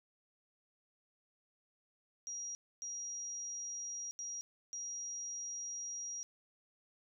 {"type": "tone bursts at uneven times", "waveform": "sine", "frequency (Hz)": 5720, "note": "F8", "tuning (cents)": 41, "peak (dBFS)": -40, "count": 4, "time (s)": [[2.27, 2.55], [2.82, 4.11], [4.19, 4.41], [4.73, 6.23]], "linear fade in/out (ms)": 0, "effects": []}